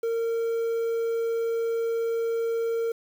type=tone; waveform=triangle; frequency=459.2 Hz; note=A#4; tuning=26 cents flat; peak=-22 dBFS; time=0.03-2.92 s; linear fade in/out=5 ms; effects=8-bit